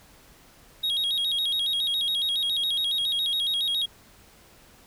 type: tone with vibrato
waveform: triangle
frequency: 3518 Hz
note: A7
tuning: 1 cent flat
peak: -22 dBFS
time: 0.83-3.86 s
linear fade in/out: 10 ms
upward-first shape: square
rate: 7.2 Hz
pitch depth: 120 cents each way
effects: pink hiss -54 dBFS RMS until 4.86 s